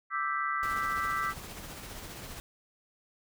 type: chord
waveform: sine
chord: E minor seventh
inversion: third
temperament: equal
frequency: 1174.7 / 1318.5 / 1568 / 1975.5 Hz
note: D6 / E6 / G6 / B6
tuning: 0 / 0 / 0 / 0 cents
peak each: -33 / -33 / -37 / -36 dBFS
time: 0.1-1.34 s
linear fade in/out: 50 ms
type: noise with tremolo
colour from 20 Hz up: pink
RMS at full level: -42 dBFS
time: 0.63-2.4 s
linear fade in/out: 0 ms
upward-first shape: sine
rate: 15 Hz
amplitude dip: 35%
effects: none

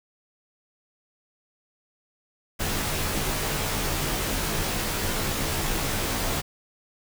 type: noise with comb filter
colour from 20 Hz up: pink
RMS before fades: -27 dBFS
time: 2.59-6.42 s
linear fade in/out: 20 ms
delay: 17 ms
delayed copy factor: -0.95
effects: none

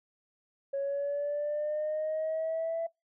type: linear sweep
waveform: sine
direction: up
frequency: 551 to 666 Hz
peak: -28 dBFS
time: 0.73-2.87 s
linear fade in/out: 10 ms
effects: noise-tail reverb RT60 0.2 s tail -25 dB re dry + tanh soft clip ceiling -26 dBFS

